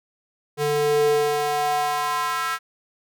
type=tone with high-pass filter sweep; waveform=square; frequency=147.4 Hz; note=D3; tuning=7 cents sharp; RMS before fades=-22 dBFS; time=0.57-2.59 s; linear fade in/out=50 ms; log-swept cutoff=300 to 1400 Hz; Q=3.5; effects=none